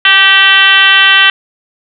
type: tone with frequency modulation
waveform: sine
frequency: 2315 Hz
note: D7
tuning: 25 cents flat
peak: -3 dBFS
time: 0.05-1.3 s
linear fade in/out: 2 ms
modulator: 381 Hz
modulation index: 2.7
effects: none